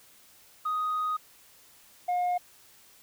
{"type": "tone pair in turn", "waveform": "sine", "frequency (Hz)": [1248, 715.3], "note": ["D#6", "F5"], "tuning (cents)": [5, 41], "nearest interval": "minor seventh", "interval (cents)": 964, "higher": "first", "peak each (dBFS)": [-25, -22], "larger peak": "second", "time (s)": [[0.65, 1.17], [2.08, 2.38]], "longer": "first", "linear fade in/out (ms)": 10, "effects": ["tanh soft clip ceiling -24 dBFS", "white hiss -57 dBFS RMS until 3.02 s"]}